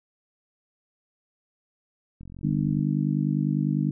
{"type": "click train", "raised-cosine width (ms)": 5, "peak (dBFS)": -31, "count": 27, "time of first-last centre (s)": [2.21, 2.793], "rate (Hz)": 44.6}
{"type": "harmonic tone", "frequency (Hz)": 50, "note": "G1", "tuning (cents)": 35, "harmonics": [3, 4, 5, 6], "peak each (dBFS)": [-25, -27, -29, -31], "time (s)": [2.43, 3.91], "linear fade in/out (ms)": 5}
{"effects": []}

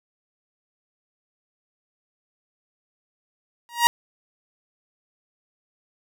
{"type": "tone with exponential growth", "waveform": "sawtooth", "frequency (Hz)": 947, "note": "A#5", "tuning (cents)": 27, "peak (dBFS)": -6, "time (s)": [3.69, 3.87], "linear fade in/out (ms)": 0, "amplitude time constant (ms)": 39, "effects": []}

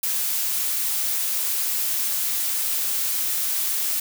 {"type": "noise", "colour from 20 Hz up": "blue", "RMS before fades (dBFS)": -24, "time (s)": [0.03, 4], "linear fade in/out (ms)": 5, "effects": []}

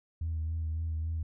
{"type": "tone with vibrato", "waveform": "sine", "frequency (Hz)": 80.4, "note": "E2", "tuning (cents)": -43, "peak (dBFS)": -29, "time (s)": [0.21, 1.23], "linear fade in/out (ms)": 5, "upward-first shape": "sine", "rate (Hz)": 3.6, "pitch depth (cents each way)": 31, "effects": ["tanh soft clip ceiling -27 dBFS"]}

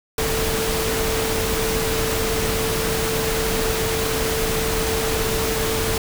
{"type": "tone in noise", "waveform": "sine", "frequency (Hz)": 445.3, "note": "A4", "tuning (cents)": 21, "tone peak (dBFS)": -24, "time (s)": [0.18, 5.98], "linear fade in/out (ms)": 2, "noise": "pink", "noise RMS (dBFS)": -23, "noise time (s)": [0.18, 5.98], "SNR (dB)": -4, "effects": []}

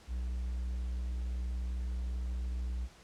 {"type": "tone", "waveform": "triangle", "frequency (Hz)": 61.3, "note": "B1", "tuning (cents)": -12, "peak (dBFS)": -31, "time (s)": [0.07, 2.89], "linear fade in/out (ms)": 50, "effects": ["pink hiss -58 dBFS RMS until 3.03 s", "low-pass 8000 Hz 12 dB/octave"]}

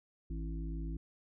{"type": "harmonic tone with a mistuned harmonic", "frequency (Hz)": 53.5, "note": "A1", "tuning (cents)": -48, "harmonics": [1, 3, 5, 6], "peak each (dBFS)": [-37, -44, -48, -49], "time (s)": [0.3, 0.97], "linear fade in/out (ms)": 5, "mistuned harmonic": 6, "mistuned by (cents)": 45, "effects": []}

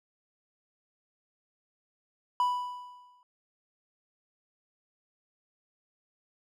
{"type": "tone with exponential decay", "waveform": "triangle", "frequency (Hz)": 987.8, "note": "B5", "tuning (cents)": 0, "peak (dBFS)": -20, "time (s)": [2.4, 3.23], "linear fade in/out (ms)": 1, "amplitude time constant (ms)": 180, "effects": []}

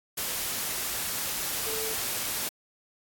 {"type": "tone in noise", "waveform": "sine", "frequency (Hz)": 441.8, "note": "A4", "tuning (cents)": 7, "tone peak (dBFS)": -35, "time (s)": [1.66, 1.94], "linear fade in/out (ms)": 10, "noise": "white", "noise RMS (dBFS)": -31, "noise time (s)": [0.17, 2.49], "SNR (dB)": -7, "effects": ["AAC 64 kbps"]}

